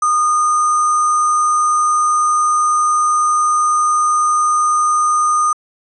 sine tone with sample-and-hold, 1226 Hz, D#6, 26 cents flat, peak -11 dBFS, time 0.02-5.53 s, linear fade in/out 5 ms, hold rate 7350 Hz, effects resampled to 24000 Hz

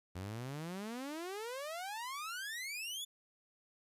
sawtooth exponential sweep, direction up, 87.31 to 3520 Hz, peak -37 dBFS, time 0.15-3.05 s, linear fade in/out 10 ms, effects resampled to 32000 Hz + 12-bit

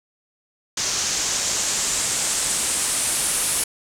white noise with low-pass filter sweep, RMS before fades -23 dBFS, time 0.77-3.64 s, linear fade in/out 5 ms, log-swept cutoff 6200 to 10000 Hz, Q 2.7, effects none

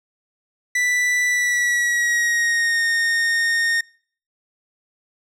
45% pulse tone with pitch glide, 1975.5 to 1843.2 Hz, B6 to A#6, 0 to -20 cents, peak -17 dBFS, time 0.75-3.81 s, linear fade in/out 5 ms, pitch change -120 cents, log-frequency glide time 1.27-2.82 s, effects noise-tail reverb RT60 0.5 s tail -25 dB re dry + low-pass 9000 Hz 12 dB/octave

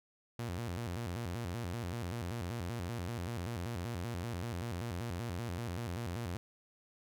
sawtooth tone with vibrato, 101.8 Hz, G#2, 34 cents flat, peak -33 dBFS, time 0.39-6.37 s, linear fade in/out 0 ms, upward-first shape square, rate 5.2 Hz, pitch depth 260 cents each way, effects none

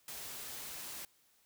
white noise, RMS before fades -45 dBFS, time 0.08-1.05 s, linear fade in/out 2 ms, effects white hiss -70 dBFS RMS until 1.45 s

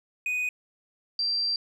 triangle / sine tone pair in turn, 2489 / 4710 Hz, D#7 / D8, 0 / +4 cents, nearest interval major seventh, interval 1104 cents, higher second, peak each -24 dBFS, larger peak neither, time 0.26-0.49 / 1.19-1.56 s, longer second, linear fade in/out 2 ms, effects none

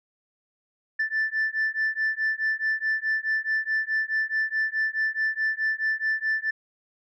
sine beating tone pair, 1760 / 1764.7 Hz, A6 / A6, 0 / +5 cents, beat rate 4.7 Hz, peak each -25 dBFS, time 0.99-6.51 s, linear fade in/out 10 ms, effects tanh soft clip ceiling -19 dBFS

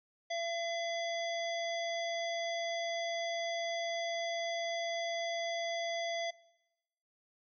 harmonic tone with a mistuned harmonic, 676 Hz, E5, 43 cents sharp, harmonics 1 / 3 / 5 / 7 / 9, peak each -35 / -41 / -43 / -48 / -50 dBFS, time 0.3-6.31 s, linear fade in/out 10 ms, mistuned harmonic 7, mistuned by +26 cents, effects noise-tail reverb RT60 1.0 s tail -22 dB re dry

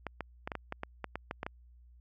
clicks, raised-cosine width 0.5 ms, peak -21 dBFS, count 12, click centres 0.067 / 0.207 / 0.475 / 0.518 / 0.553 / 0.724 / 0.834 / 1.043 / 1.156 / 1.311 / 1.431 / 1.465 s, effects added 60 Hz sine -55 dBFS peak until 2 s

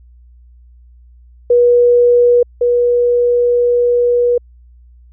sine tone pair in turn, 483.7 / 483.7 Hz, B4 / B4, -36 / -36 cents, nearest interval unison, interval 0 cents, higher neither, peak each -6 / -9 dBFS, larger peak first, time 1.5-2.43 / 2.61-4.38 s, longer second, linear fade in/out 5 ms, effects added 60 Hz sine -40 dBFS peak until 5.12 s

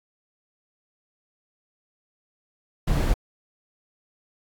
brown noise, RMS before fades -21 dBFS, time 2.87-3.14 s, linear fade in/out 10 ms, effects AAC 64 kbps

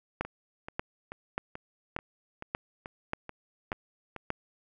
two click trains, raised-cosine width 0.5 ms, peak -24 / -15 dBFS, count 10 / 8, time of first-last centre 0.25-4.163 / 0.21-4.304 s, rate 2.3 / 1.71 Hz, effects none

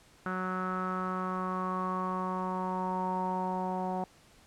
sawtooth tone with low-pass filter sweep, 185 Hz, F#3, in tune, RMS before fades -33 dBFS, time 0.26-4.04 s, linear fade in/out 0 ms, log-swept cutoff 1400 to 820 Hz, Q 7.9, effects pink hiss -60 dBFS RMS until 4.46 s + low-pass 10000 Hz 12 dB/octave

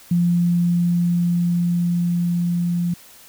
sine tone with level ramp, 173.7 Hz, F3, 9 cents flat, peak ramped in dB -14 to -18 dBFS, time 0.11-2.94 s, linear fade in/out 5 ms, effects white hiss -46 dBFS RMS until 3.28 s

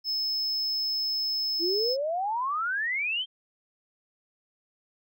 triangle tone, 5210 Hz, E8, 21 cents flat, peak -25 dBFS, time 0.04-1.97 s, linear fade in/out 50 ms
sine exponential sweep, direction up, 322.4 to 3219 Hz, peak -26 dBFS, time 1.59-3.26 s, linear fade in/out 50 ms
effects none

